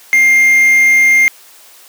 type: tone with quantisation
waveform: triangle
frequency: 2112 Hz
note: C7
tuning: 16 cents sharp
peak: -4 dBFS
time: 0.13-1.28 s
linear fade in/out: 0 ms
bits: 4
effects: white hiss -41 dBFS RMS until 1.88 s + high-pass 400 Hz 12 dB/octave